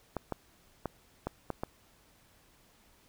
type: clicks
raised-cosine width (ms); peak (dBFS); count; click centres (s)
1; -19; 6; 0.167 / 0.323 / 0.857 / 1.27 / 1.503 / 1.635
effects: pink hiss -64 dBFS RMS until 3.08 s